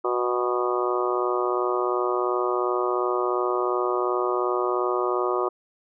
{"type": "harmonic tone with a mistuned harmonic", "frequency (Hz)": 122.8, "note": "B2", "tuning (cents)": -9, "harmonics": [3, 4, 5, 6, 7, 8, 9, 10], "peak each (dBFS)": [-25, -30, -31, -33, -37, -32, -31, -30], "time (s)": [0.04, 5.49], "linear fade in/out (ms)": 10, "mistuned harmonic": 7, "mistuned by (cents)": -52, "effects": []}